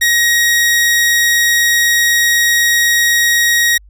sawtooth tone, 1888 Hz, A#6, 22 cents sharp, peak -6 dBFS, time 0.01-3.78 s, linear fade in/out 10 ms, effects added 50 Hz sine -39 dBFS peak until 3.89 s

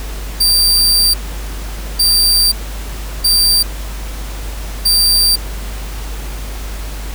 sawtooth tone bursts at uneven times, 4682 Hz, D8, 6 cents flat, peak -6 dBFS, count 4, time 0.4-1.14 / 1.99-2.52 / 3.24-3.63 / 4.85-5.36 s, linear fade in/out 10 ms, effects added 50 Hz sine -22 dBFS peak until 7.14 s + pink hiss -31 dBFS RMS until 7.14 s

